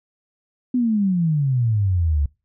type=exponential sweep; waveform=sine; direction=down; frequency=255.8 to 69.3 Hz; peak=-16 dBFS; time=0.74-2.26 s; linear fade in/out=5 ms; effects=noise-tail reverb RT60 0.3 s tail -25 dB re dry